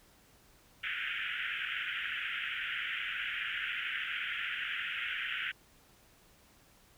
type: band-pass noise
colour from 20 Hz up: pink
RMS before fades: -37 dBFS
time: 0.83-5.52 s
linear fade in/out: 10 ms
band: 1400 to 3200 Hz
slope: 96 dB/octave
effects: pink hiss -63 dBFS RMS until 6.97 s